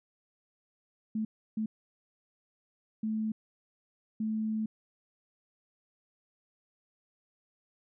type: tone bursts at uneven times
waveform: sine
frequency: 218.1 Hz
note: A3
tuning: 15 cents flat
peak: -29 dBFS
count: 4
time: 1.15-1.25 / 1.57-1.66 / 3.03-3.32 / 4.2-4.66 s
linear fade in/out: 5 ms
effects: none